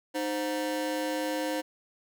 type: ring-modulated tone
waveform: 35% pulse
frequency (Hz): 415.3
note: G#4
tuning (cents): 0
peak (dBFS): -24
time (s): 0.14-1.62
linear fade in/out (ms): 20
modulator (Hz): 108
effects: none